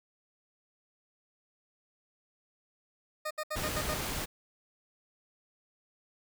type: tone bursts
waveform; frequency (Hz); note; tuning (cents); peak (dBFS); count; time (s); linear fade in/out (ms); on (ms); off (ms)
20% pulse; 614; D#5; -23; -28; 6; 3.25-3.943; 10; 58; 69
type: noise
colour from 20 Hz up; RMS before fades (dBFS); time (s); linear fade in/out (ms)
pink; -35; 3.55-4.26; 20
effects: none